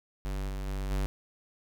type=tone with level steps; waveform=square; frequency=48.44 Hz; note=G1; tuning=20 cents flat; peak=-32 / -34 / -32 / -28 dBFS; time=0.25-1.06 s; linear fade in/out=0 ms; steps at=0.48 / 0.66 / 0.9 s; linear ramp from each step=20 ms; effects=none